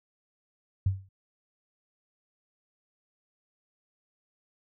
sine tone with exponential decay, 96 Hz, G2, 36 cents flat, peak -19 dBFS, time 0.86-1.09 s, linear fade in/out 5 ms, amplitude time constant 48 ms, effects none

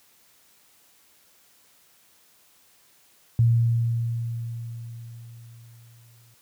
sine tone with exponential decay, 116.54 Hz, A#2, in tune, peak -14 dBFS, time 3.39-6.34 s, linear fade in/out 0 ms, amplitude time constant 640 ms, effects white hiss -59 dBFS RMS until 6.41 s + high-pass 60 Hz 12 dB/octave

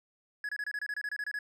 triangle tone bursts, 1684 Hz, G#6, 24 cents sharp, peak -31 dBFS, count 13, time 0.44-1.389 s, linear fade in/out 2 ms, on 49 ms, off 26 ms, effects none

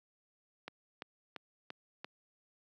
click train, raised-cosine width 0.3 ms, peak -26 dBFS, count 5, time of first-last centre 0.68-2.045 s, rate 2.93 Hz, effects high-pass 200 Hz 12 dB/octave

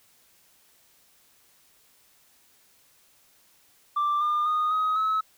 sine tone with pitch steps, 1177 / 1204.5 / 1232.7 / 1261.5 / 1291 Hz, D6 / D6 / D#6 / D#6 / E6, +3 / +43 / -17 / +23 / -37 cents, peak -20 dBFS, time 3.96-5.21 s, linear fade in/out 10 ms, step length 250 ms, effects tanh soft clip ceiling -20 dBFS + white hiss -61 dBFS RMS until 5.37 s

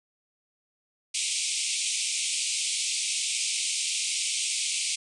white band-pass noise, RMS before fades -29 dBFS, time 1.14-4.96 s, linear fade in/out 10 ms, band 2200 to 9400 Hz, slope 96 dB/octave, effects none

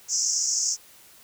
pink band-pass noise, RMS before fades -25 dBFS, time 0.08-0.77 s, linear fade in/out 50 ms, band 5300 to 7300 Hz, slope 96 dB/octave, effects white hiss -52 dBFS RMS until 1.23 s

